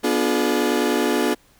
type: chord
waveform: 35% pulse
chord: B diminished seventh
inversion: none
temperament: just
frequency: 246.9 / 296.3 / 355.6 / 426.7 Hz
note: B3 / D4 / F4 / Ab4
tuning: 0 / +15 / +31 / +47 cents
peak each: -22 dBFS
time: 0.03-1.35 s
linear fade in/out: 20 ms
effects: pink hiss -56 dBFS RMS until 1.59 s